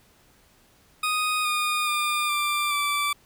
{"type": "tone with pitch steps", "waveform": "20% pulse", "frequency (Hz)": [1244.5, 1223.8, 1203.5, 1183.5, 1163.8], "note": ["D#6", "D#6", "D6", "D6", "D6"], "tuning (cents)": [0, -29, 42, 13, -16], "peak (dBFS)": -18, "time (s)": [1.03, 3.13], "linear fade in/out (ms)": 5, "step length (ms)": 420, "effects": ["pink hiss -59 dBFS RMS until 3.25 s"]}